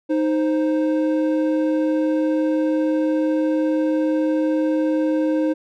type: tone pair together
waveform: triangle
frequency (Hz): 311.1 / 523.2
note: D#4 / C5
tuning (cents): 0 / 0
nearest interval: major sixth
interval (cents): 900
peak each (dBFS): -16 / -21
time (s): 0.09-5.54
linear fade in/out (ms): 20
effects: none